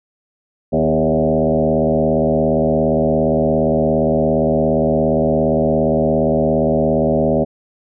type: tone with frequency modulation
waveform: sine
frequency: 398.8 Hz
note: G4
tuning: 30 cents sharp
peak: -12 dBFS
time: 0.72-7.45 s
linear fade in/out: 20 ms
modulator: 77.3 Hz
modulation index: 3.4
effects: none